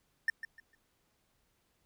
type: tone with echo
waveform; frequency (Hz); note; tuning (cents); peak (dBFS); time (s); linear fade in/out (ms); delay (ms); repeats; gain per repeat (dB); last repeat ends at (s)
triangle; 1800; A6; +39; -24; 0.28-0.3; 2; 150; 3; -12; 0.75
effects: pink hiss -75 dBFS RMS until 1.85 s